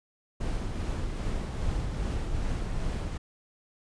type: noise with tremolo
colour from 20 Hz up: brown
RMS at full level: -29 dBFS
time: 0.4-3.18 s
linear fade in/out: 10 ms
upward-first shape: triangle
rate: 2.5 Hz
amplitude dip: 35%
effects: resampled to 22050 Hz